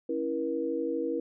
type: chord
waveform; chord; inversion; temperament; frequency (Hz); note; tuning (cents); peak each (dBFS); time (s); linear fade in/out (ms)
sine; A# diminished; first; equal with one note detuned; 277.2 / 329.6 / 477.9; C#4 / E4 / A#4; 0 / 0 / +43; -35 / -32 / -31; 0.09-1.2; 5
effects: none